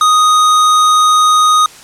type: tone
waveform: square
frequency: 1244.5 Hz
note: D#6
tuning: in tune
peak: -7 dBFS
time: 0.01-1.66 s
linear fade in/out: 2 ms
effects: white hiss -36 dBFS RMS until 1.83 s + low-pass 9000 Hz 12 dB/octave